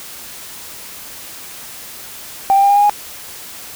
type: tone with pitch steps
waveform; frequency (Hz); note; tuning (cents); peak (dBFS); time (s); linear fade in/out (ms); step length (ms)
sine; 784 / 792.2 / 800.5 / 808.8 / 817.3 / 825.8; G5 / G5 / G5 / G#5 / G#5 / G#5; 0 / +18 / +36 / -46 / -28 / -10; -7; 2.5-2.896; 0; 66
effects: tanh soft clip ceiling -3 dBFS + white hiss -33 dBFS RMS until 3.75 s